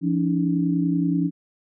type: tone cluster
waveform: sine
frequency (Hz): 170.6 / 283.5 / 314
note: F3 / C#4 / D#4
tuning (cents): -40 / +39 / +16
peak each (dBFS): -22 / -22 / -28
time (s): 0.01-1.31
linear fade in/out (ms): 50
effects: none